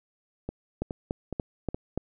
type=two click trains; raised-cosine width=2 ms; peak=-19 / -15 dBFS; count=4 / 5; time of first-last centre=0.49-1.745 / 0.82-1.976 s; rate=2.39 / 3.46 Hz; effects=none